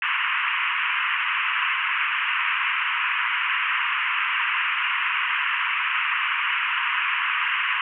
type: band-pass noise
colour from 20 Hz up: white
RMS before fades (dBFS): -24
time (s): 0.02-7.81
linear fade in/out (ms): 2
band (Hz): 970 to 2900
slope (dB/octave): 96
effects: none